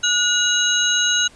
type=tone cluster; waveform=sine; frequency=1452 / 2886 / 3900 / 6470 Hz; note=F#6 / F#7 / B7 / G#8; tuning=-33 / -44 / -23 / -46 cents; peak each=-21 dBFS; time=0.03-1.28 s; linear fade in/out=10 ms; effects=pink hiss -48 dBFS RMS until 1.35 s + resampled to 22050 Hz